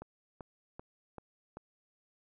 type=click train; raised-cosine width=1 ms; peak=-30 dBFS; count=5; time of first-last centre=0.02-1.57 s; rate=2.58 Hz; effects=none